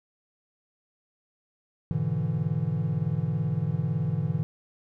triangle chord, E dominant seventh, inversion first, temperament equal, 103.83 / 123.47 / 146.83 / 164.81 Hz, G#2 / B2 / D3 / E3, 0 / 0 / 0 / 0 cents, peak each -31 / -30 / -27 / -27 dBFS, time 1.91-4.43 s, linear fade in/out 0 ms, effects none

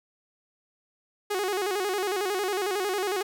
sawtooth tone with vibrato, 390.5 Hz, G4, 7 cents flat, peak -22 dBFS, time 1.3-3.23 s, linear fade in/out 10 ms, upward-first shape square, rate 11 Hz, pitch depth 100 cents each way, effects 10-bit

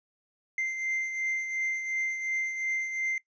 triangle beating tone pair, 2086 / 2088.8 Hz, C7 / C7, -6 / -3 cents, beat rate 2.8 Hz, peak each -28 / -37 dBFS, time 0.58-3.18 s, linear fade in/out 2 ms, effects noise-tail reverb RT60 0.1 s tail -19 dB re dry + resampled to 16000 Hz

